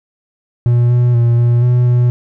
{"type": "tone with pitch steps", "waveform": "triangle", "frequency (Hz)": [120.3, 122, 118.3, 119.6, 123, 122.2], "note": ["B2", "B2", "A#2", "A#2", "B2", "B2"], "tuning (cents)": [-45, -21, 26, 45, -7, -18], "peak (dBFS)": -6, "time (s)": [0.66, 2.1], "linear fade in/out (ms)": 0, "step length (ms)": 240, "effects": []}